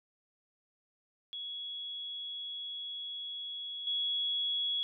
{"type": "tone with level steps", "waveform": "sine", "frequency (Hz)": 3352, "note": "G#7", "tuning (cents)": 15, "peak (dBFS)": [-38, -30], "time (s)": [1.33, 4.83], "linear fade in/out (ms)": 0, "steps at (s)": 3.87, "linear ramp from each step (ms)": 2, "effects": []}